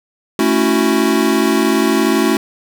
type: chord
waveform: square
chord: F# minor seventh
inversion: first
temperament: equal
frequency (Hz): 220 / 277.2 / 329.6 / 370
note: A3 / C#4 / E4 / F#4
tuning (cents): 0 / 0 / 0 / 0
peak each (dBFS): -18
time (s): 0.39-2.37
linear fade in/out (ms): 2
effects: none